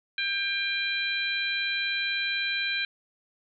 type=harmonic tone; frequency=796 Hz; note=G5; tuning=26 cents sharp; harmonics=2 / 3 / 4 / 5; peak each=-31 / -30 / -35 / -32 dBFS; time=0.18-2.85 s; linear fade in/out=2 ms; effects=none

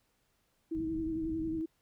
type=tone with vibrato; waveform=sine; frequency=321 Hz; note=E4; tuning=46 cents flat; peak=-32 dBFS; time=0.71-1.66 s; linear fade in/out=10 ms; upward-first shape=triangle; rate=11 Hz; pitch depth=43 cents each way
type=low-pass noise; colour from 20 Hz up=pink; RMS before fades=-45 dBFS; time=0.75-1.61 s; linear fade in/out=0 ms; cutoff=260 Hz; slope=96 dB/octave
effects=pink hiss -75 dBFS RMS until 1.81 s

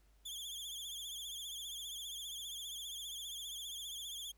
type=tone with vibrato; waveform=sawtooth; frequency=3344 Hz; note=G#7; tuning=11 cents sharp; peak=-40 dBFS; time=0.25-4.32 s; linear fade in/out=10 ms; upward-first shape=triangle; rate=15 Hz; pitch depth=110 cents each way; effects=added 50 Hz sine -65 dBFS peak until 4.37 s + pink hiss -75 dBFS RMS until 4.37 s

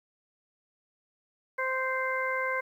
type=harmonic tone; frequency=521 Hz; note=C5; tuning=7 cents flat; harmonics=1 / 2 / 3 / 4; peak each=-33 / -33 / -33 / -33 dBFS; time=1.58-2.61 s; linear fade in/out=10 ms; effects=10-bit

